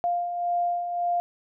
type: beating tone pair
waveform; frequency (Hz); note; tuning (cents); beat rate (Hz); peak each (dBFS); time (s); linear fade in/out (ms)
sine; 698.5 / 700.3; F5 / F5; 0 / +5; 1.8; -33 / -24; 0.04-1.2; 0
effects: none